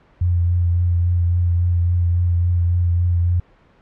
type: tone with vibrato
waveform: sine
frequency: 87.31 Hz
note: F2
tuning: in tune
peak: -14 dBFS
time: 0.21-3.4 s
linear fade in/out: 5 ms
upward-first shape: triangle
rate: 3.6 Hz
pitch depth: 25 cents each way
effects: pink hiss -53 dBFS RMS until 3.81 s + low-pass 2000 Hz 12 dB/octave